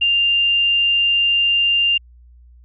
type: tone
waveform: sine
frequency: 2794 Hz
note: F7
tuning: in tune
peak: -13 dBFS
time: 0.01-1.98 s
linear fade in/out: 10 ms
effects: added 60 Hz sine -43 dBFS peak until 2.64 s